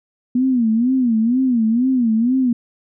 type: tone with vibrato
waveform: sine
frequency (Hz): 240.5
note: B3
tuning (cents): -46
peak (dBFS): -13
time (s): 0.35-2.53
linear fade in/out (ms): 5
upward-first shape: sine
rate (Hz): 2.1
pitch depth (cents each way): 160
effects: none